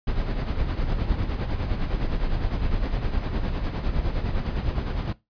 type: noise with tremolo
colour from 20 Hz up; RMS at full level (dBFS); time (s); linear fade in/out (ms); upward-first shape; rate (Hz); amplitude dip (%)
brown; -23; 0.07-5.13; 5; sine; 9.8; 55
effects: noise-tail reverb RT60 0.2 s tail -18 dB re dry + resampled to 11025 Hz